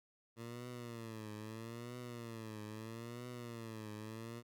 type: tone with vibrato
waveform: 15% pulse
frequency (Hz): 114.5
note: A#2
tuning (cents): -31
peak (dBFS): -39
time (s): 0.36-4.43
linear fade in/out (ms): 50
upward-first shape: triangle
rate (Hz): 0.77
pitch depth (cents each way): 140
effects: none